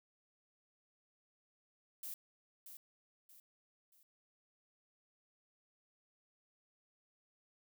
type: noise with echo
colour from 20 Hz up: violet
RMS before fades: -45 dBFS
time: 2.03-2.14 s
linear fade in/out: 2 ms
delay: 630 ms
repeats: 3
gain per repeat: -8 dB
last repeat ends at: 4.03 s
effects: none